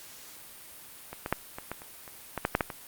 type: clicks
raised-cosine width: 0.5 ms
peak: -23 / -17 / -9 / -22 / -18 / -29 / -30 / -16 / -10 / -7 / -10 / -21 dBFS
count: 12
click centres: 1.13 / 1.261 / 1.326 / 1.585 / 1.716 / 1.819 / 2.078 / 2.377 / 2.451 / 2.551 / 2.608 / 2.702 s
effects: white hiss -48 dBFS RMS until 2.87 s + Opus 48 kbps